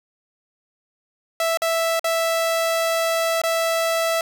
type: tone with dropouts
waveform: sawtooth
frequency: 659.3 Hz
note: E5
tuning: in tune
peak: -15 dBFS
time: 1.4-4.21 s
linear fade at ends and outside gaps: 2 ms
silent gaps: 1.573-1.619 / 1.995-2.043 / 3.417-3.436 s
effects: none